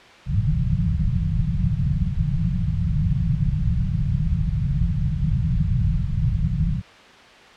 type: low-pass noise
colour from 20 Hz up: white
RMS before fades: -21 dBFS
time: 0.26-6.82 s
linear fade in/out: 50 ms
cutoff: 180 Hz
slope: 96 dB/octave
effects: white hiss -45 dBFS RMS until 7.56 s + low-pass 3000 Hz 12 dB/octave